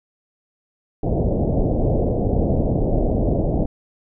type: low-pass noise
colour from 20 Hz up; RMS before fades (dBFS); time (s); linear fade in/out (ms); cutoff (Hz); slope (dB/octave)
pink; -19; 1.03-3.66; 5; 680; 48
effects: none